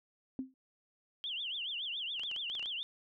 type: tone with exponential decay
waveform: sine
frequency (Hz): 261.6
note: C4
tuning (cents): 0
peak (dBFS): -31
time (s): 0.39-0.54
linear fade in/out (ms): 1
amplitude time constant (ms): 32
type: tone with vibrato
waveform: sine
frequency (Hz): 3138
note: G7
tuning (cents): +1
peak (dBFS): -36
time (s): 1.24-2.83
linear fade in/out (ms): 0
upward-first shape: triangle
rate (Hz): 7.1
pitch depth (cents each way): 260
type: clicks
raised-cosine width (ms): 0.2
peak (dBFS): -32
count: 9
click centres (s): 2.196 / 2.235 / 2.314 / 2.363 / 2.499 / 2.552 / 2.595 / 2.628 / 2.659
effects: none